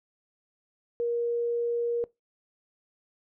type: tone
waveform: sine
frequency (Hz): 472.6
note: A#4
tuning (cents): +24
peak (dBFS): -25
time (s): 1-2.04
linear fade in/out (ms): 0
effects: noise-tail reverb RT60 0.2 s tail -22 dB re dry